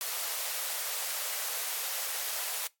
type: high-pass noise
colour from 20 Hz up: white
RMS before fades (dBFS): -34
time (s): 0.01-2.67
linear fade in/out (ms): 0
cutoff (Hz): 470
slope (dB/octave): 48
effects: noise-tail reverb RT60 0.2 s tail -22 dB re dry + AAC 64 kbps